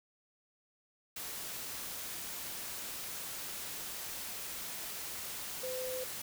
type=tone in noise; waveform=sine; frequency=511 Hz; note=C5; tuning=41 cents flat; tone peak=-37 dBFS; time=5.63-6.04 s; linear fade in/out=5 ms; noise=white; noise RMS=-42 dBFS; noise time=1.16-6.22 s; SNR=+2 dB; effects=none